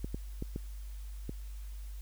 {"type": "clicks", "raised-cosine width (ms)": 3, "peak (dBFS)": -24, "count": 5, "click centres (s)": [0.045, 0.145, 0.424, 0.561, 1.294], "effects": ["added 50 Hz sine -40 dBFS peak until 2.01 s", "white hiss -60 dBFS RMS until 2.01 s"]}